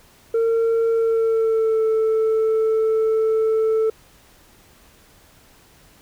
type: tone with pitch glide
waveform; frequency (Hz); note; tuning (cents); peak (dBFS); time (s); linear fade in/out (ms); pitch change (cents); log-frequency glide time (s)
sine; 456.1 to 441.3; A#4 to A4; -38 to +5; -13; 0.34-3.9; 5; -57; 0.91-1.84
effects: tanh soft clip ceiling -15 dBFS + pink hiss -52 dBFS RMS until 6.01 s